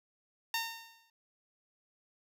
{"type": "tone with exponential decay", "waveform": "10% pulse", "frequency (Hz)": 914, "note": "A#5", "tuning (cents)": -34, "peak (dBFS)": -21, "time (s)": [0.54, 1.1], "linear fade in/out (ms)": 2, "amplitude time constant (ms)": 120, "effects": []}